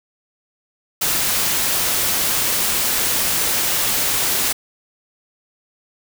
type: noise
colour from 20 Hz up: white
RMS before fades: -19 dBFS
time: 1.01-4.53 s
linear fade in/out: 10 ms
effects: none